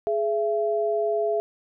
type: tone pair together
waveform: sine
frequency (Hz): 420 / 671.3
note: G#4 / E5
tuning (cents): +19 / +31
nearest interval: minor sixth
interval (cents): 812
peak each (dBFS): -24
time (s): 0.07-1.4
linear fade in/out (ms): 0
effects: none